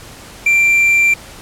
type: tone with quantisation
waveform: triangle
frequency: 2359 Hz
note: D7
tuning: 7 cents sharp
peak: -7 dBFS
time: 0.46-1.14 s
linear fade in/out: 5 ms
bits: 6
effects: pink hiss -36 dBFS RMS until 1.41 s + low-pass 12000 Hz 12 dB/octave